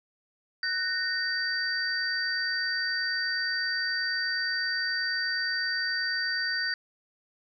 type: tone cluster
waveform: sine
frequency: 1494 / 1846 / 4657 Hz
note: F#6 / A#6 / D8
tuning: +16 / -17 / -15 cents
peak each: -31 dBFS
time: 0.63-6.74 s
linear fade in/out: 2 ms
effects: none